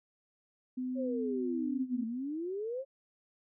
sine tone, 254.2 Hz, C4, 50 cents flat, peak -33 dBFS, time 0.77-2.04 s, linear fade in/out 10 ms
sine exponential two-way sweep, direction down then up, 554 to 220 to 554 Hz, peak -34 dBFS, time 0.95-2.85 s, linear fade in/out 50 ms, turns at 2.05 s
effects none

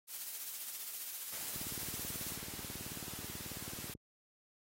blue noise with tremolo, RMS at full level -41 dBFS, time 0.07-2.38 s, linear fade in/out 50 ms, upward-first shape triangle, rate 15 Hz, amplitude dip 45%
white noise, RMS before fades -46 dBFS, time 1.32-3.94 s, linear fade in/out 5 ms
click train, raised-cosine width 3 ms, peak -35 dBFS, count 45, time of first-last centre 1.56-3.951 s, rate 18.4 Hz
effects high-pass 60 Hz 12 dB/octave + AAC 48 kbps

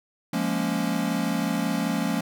square chord, Bb minor seventh, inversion second, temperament equal, 174.61 / 207.7 / 233.1 / 277.2 Hz, F3 / Ab3 / Bb3 / Db4, 0 / 0 / 0 / 0 cents, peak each -30 dBFS, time 0.33-2.21 s, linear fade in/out 5 ms, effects none

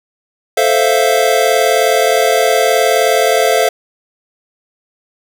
square chord, F major seventh, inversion first, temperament equal, 440 / 523.3 / 659.3 / 698.5 Hz, A4 / C5 / E5 / F5, 0 / 0 / 0 / 0 cents, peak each -16 dBFS, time 0.57-3.69 s, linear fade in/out 5 ms, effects none

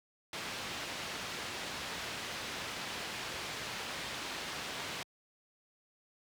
white low-pass noise, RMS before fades -41 dBFS, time 0.33-5.03 s, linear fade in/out 2 ms, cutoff 3800 Hz, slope 12 dB/octave, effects high-pass 60 Hz 12 dB/octave

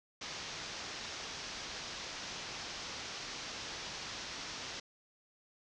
white low-pass noise, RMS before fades -44 dBFS, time 0.21-4.8 s, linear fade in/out 5 ms, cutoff 6200 Hz, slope 48 dB/octave, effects none

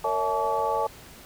sine tone cluster, 457.9 / 561 / 650 / 863 / 1142 Hz, A#4 / C#5 / E5 / A5 / D6, -31 / +21 / -24 / -34 / -49 cents, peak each -30 / -30 / -32 / -26 / -31 dBFS, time 0.04-0.87 s, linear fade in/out 5 ms, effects pink hiss -47 dBFS RMS until 1.25 s

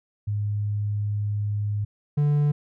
sine / triangle tone pair in turn, 103.7 / 146.65 Hz, G#2 / D3, -2 / -2 cents, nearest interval tritone, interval 600 cents, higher second, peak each -23 / -16 dBFS, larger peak second, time 0.27-1.85 / 2.17-2.52 s, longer first, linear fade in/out 10 ms, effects none

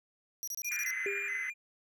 sawtooth tone bursts, 5790 Hz, F#8, 38 cents flat, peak -33 dBFS, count 7, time 0.43-0.907 s, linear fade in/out 0 ms, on 45 ms, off 27 ms
triangle tone with vibrato, 2217 Hz, C#7, in tune, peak -33 dBFS, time 0.63-1.54 s, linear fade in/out 50 ms, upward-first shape square, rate 2.3 Hz, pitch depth 140 cents each way
pink band-pass noise, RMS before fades -41 dBFS, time 0.71-1.5 s, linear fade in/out 2 ms, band 1600 to 2200 Hz, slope 48 dB/octave
sine tone with exponential decay, 400 Hz, G4, 35 cents sharp, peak -31 dBFS, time 1.06-1.45 s, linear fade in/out 2 ms, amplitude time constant 83 ms
effects none

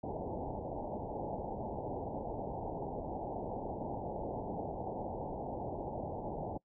white low-pass noise, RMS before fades -40 dBFS, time 0.03-6.58 s, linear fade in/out 10 ms, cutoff 890 Hz, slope 96 dB/octave, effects noise-tail reverb RT60 0.1 s tail -23 dB re dry

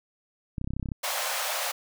clicks, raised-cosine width 5 ms, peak -19 dBFS, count 12, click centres 0.582 / 0.614 / 0.644 / 0.675 / 0.706 / 0.736 / 0.766 / 0.797 / 0.828 / 0.858 / 0.888 / 0.918 s
pink high-pass noise, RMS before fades -30 dBFS, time 1.03-1.72 s, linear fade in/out 10 ms, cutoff 520 Hz, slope 96 dB/octave
effects none

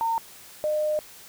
sine tone pair in turn, 912 / 608.7 Hz, A#5 / D#5, -38 / -38 cents, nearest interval perfect fifth, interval 700 cents, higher first, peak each -22 dBFS, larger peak neither, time 0.01-0.18 / 0.64-0.99 s, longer second, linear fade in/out 0 ms, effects white hiss -47 dBFS RMS until 1.28 s

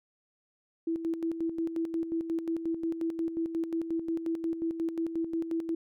sine tone with tremolo, 329.6 Hz, E4, in tune, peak -27 dBFS, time 0.87-5.75 s, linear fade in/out 5 ms, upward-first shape square, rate 5.6 Hz, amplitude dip 60%, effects none

